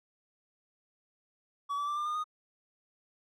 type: tone with pitch steps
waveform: triangle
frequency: 1137 / 1156.2 / 1175.7 / 1195.6 / 1215.8 / 1236.3 Hz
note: C#6 / D6 / D6 / D6 / D#6 / D#6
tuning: +44 / -27 / +2 / +31 / -40 / -11 cents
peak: -29 dBFS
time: 1.69-2.242 s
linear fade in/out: 20 ms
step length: 92 ms
effects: none